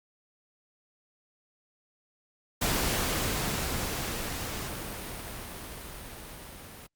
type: noise with level ramp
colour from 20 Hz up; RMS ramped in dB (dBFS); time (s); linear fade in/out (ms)
pink; -27 to -46; 2.61-6.87; 10
effects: Opus 48 kbps